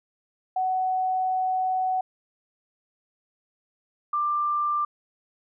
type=tone pair in turn; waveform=sine; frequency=747 / 1185.8 Hz; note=F#5 / D6; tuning=+16 / +16 cents; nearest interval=minor sixth; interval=800 cents; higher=second; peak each=-22 dBFS; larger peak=neither; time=0.56-2.01 / 4.13-4.85 s; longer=first; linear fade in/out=5 ms; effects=none